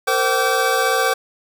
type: tone cluster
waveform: square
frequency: 458.6 / 521 / 766 / 1157 / 1548 Hz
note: A#4 / C5 / G5 / D6 / G6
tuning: -28 / -7 / -40 / -26 / -22 cents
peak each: -23 dBFS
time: 0.07-1.14 s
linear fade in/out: 10 ms
effects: none